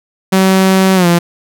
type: tone with pitch glide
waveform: sawtooth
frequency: 189.9 to 172.14 Hz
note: F#3 to F3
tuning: +45 to -25 cents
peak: -3 dBFS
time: 0.32-1.19 s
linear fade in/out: 10 ms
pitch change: -170 cents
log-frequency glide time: 0.95-1.07 s
effects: none

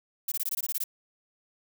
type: noise bursts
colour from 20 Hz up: violet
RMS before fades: -30 dBFS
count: 10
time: 0.28-0.84 s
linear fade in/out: 5 ms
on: 38 ms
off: 20 ms
effects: none

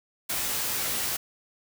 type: noise with comb filter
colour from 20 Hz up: white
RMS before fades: -29 dBFS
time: 0.29-1.17 s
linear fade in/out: 10 ms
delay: 17 ms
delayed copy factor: +0.55
effects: none

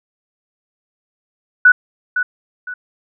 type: tone with echo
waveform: sine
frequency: 1480 Hz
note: F#6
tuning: in tune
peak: -4 dBFS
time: 1.65-1.72 s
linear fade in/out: 5 ms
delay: 510 ms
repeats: 2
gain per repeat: -10 dB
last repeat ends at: 2.74 s
effects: none

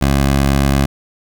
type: tone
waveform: 15% pulse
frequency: 68.9 Hz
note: C#2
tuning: 10 cents flat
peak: -5 dBFS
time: 0.01-0.86 s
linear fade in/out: 10 ms
effects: none

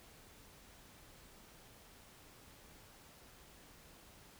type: silence
effects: pink hiss -60 dBFS RMS until 4.39 s

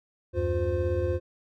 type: tone cluster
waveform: triangle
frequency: 77.9 / 94.7 / 356.2 / 517 Hz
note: D#2 / F#2 / F4 / C5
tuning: +3 / +41 / +34 / -21 cents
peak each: -28 dBFS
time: 0.33-1.2 s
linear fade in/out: 50 ms
effects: none

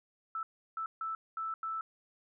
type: tone bursts at uneven times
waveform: sine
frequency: 1318.5 Hz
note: E6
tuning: in tune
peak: -34 dBFS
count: 5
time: 0.35-0.43 / 0.77-0.86 / 1.01-1.15 / 1.37-1.54 / 1.63-1.81 s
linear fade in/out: 2 ms
effects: none

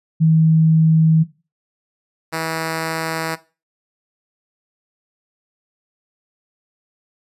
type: tone pair in turn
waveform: sine / 5% pulse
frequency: 160 / 161.86 Hz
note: D#3 / E3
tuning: +49 / -31 cents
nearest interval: unison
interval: 20 cents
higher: second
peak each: -10 dBFS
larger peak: neither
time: 0.2-1.24 / 2.32-3.36 s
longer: neither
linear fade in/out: 20 ms
effects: noise-tail reverb RT60 0.3 s tail -17 dB re dry + resampled to 32000 Hz

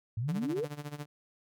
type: exponential sweep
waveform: sine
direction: up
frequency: 103.5 to 509 Hz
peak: -30 dBFS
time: 0.17-0.65 s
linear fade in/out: 5 ms
type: tone with tremolo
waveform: sawtooth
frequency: 146.8 Hz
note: D3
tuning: in tune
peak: -32 dBFS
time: 0.28-1.06 s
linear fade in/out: 10 ms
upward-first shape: sine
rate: 14 Hz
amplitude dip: 85%
effects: none

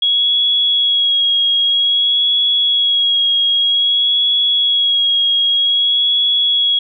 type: tone with vibrato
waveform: sine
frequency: 3322 Hz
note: G#7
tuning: in tune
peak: -11 dBFS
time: 0.02-6.79 s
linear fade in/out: 5 ms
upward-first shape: sine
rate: 0.52 Hz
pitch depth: 21 cents each way
effects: none

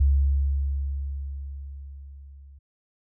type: tone with level ramp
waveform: sine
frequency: 69.3 Hz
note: C#2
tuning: in tune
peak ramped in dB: -15 to -45 dBFS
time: 0-2.59 s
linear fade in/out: 10 ms
effects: none

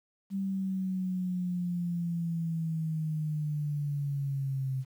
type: linear sweep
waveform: sine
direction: down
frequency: 196 to 130.81 Hz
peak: -29 dBFS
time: 0.3-4.85 s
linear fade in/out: 50 ms
effects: 10-bit

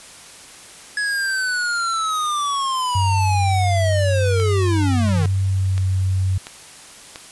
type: linear sweep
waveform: square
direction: down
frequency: 1687 to 142.1 Hz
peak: -20 dBFS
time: 0.97-5.26 s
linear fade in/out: 2 ms
type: tone with pitch glide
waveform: sine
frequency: 96.2 to 94.27 Hz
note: G2 to F#2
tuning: -32 to +33 cents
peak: -16 dBFS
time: 2.95-6.38 s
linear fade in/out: 5 ms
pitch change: -35 cents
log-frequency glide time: 5.43-5.84 s
type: click train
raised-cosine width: 0.2 ms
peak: -15 dBFS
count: 5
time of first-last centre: 4.4-7.159 s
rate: 1.45 Hz
effects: white hiss -41 dBFS RMS until 7.31 s + resampled to 24000 Hz

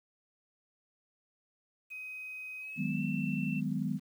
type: tone with pitch glide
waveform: sine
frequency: 2518 to 2683 Hz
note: D#7 to E7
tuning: +20 to +30 cents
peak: -40 dBFS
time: 1.9-3.61 s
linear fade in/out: 20 ms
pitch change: +110 cents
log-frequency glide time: 2.59-3.03 s
type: chord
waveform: sine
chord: G# minor seventh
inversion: second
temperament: just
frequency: 155.74 / 186.89 / 207.7 / 249.2 Hz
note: D#3 / F#3 / G#3 / B3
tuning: +2 / +18 / 0 / +16 cents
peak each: -36 dBFS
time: 2.76-4 s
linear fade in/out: 50 ms
effects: 10-bit

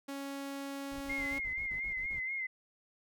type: tone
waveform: sawtooth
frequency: 277.2 Hz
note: C#4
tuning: in tune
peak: -35 dBFS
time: 0.08-1.39 s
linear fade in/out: 10 ms
type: noise bursts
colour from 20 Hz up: brown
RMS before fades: -49 dBFS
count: 10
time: 0.91-2.198 s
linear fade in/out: 10 ms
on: 100 ms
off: 32 ms
type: tone with vibrato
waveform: sine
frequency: 2096 Hz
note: C7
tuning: 2 cents sharp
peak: -34 dBFS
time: 1.09-2.47 s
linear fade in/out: 10 ms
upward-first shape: sine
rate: 4.2 Hz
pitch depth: 53 cents each way
effects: none

